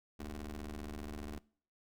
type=ring-modulated tone; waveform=20% pulse; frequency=75.1 Hz; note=D2; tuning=39 cents sharp; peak=-34 dBFS; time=0.19-1.39 s; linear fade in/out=10 ms; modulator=140 Hz; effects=noise-tail reverb RT60 0.5 s tail -22 dB re dry